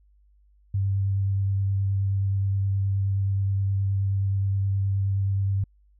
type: tone with vibrato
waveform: sine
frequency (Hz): 98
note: G2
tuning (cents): 0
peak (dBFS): -21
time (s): 0.74-5.64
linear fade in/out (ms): 5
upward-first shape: triangle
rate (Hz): 9.5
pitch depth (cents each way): 15
effects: added 50 Hz sine -56 dBFS peak until 5.99 s